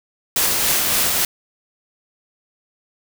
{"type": "noise with tremolo", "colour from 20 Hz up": "white", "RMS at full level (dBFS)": -17, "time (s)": [0.36, 1.25], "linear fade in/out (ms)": 2, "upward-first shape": "triangle", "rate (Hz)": 3.6, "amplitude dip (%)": 30, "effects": []}